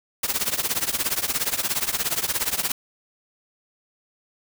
white noise with tremolo, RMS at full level -21 dBFS, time 0.23-2.72 s, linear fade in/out 5 ms, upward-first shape triangle, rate 17 Hz, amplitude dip 95%, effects none

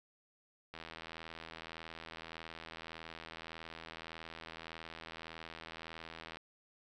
click train, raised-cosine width 0.3 ms, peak -30 dBFS, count 461, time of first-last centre 0.74-6.37 s, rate 81.7 Hz, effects none

